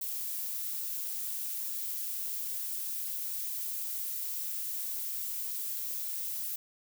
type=noise; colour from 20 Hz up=violet; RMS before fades=-36 dBFS; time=0.01-6.56 s; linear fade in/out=5 ms; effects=none